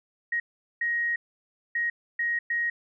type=tone bursts at uneven times; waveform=sine; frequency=1882 Hz; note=A#6; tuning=16 cents sharp; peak=-24 dBFS; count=5; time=0.32-0.4 / 0.81-1.16 / 1.75-1.9 / 2.19-2.39 / 2.5-2.7 s; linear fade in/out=5 ms; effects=none